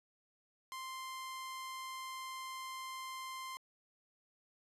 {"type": "tone", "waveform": "sawtooth", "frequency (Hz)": 1046.5, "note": "C6", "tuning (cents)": 0, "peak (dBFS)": -39, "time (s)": [0.72, 3.57], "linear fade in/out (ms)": 0, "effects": ["resampled to 32000 Hz"]}